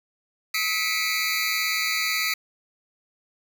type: tone cluster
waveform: 25% pulse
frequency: 1279 / 1979 / 2179 / 2257 / 2375 Hz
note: D#6 / B6 / C#7 / C#7 / D7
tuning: +47 / +3 / -30 / +31 / +19 cents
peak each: -29 / -24 / -25 / -29 / -25 dBFS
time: 0.54-2.34 s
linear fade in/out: 5 ms
effects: none